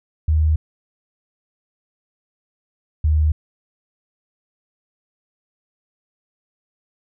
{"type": "tone pair in turn", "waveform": "sine", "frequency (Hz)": [77.78, 76.8], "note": ["D#2", "D#2"], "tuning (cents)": [0, -22], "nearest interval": "unison", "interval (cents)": 22, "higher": "first", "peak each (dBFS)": -13, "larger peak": "neither", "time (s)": [[0.28, 0.56], [3.04, 3.32]], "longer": "neither", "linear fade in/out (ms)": 5, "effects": []}